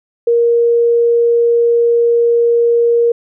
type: tone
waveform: sine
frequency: 469.9 Hz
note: A#4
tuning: 14 cents sharp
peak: -8 dBFS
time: 0.27-3.12 s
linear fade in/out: 5 ms
effects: none